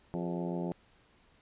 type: harmonic tone with a mistuned harmonic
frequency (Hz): 87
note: F2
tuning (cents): -6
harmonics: 2 / 3 / 4 / 5 / 6 / 7 / 8 / 9 / 10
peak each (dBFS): -35 / -41 / -39 / -43 / -45 / -45 / -47 / -50 / -49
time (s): 0.14-0.72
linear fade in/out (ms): 0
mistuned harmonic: 5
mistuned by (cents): -66
effects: pink hiss -65 dBFS RMS until 1.41 s + resampled to 8000 Hz